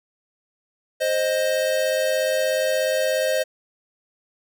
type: tone pair together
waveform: square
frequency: 525 / 621.8 Hz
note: C5 / D#5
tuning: +6 / -1 cents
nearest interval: minor third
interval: 293 cents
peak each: -23 dBFS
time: 1-3.44 s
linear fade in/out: 20 ms
effects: none